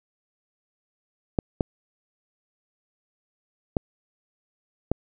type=clicks; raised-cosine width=2 ms; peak=-8 dBFS; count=4; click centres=1.388 / 1.608 / 3.768 / 4.916 s; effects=none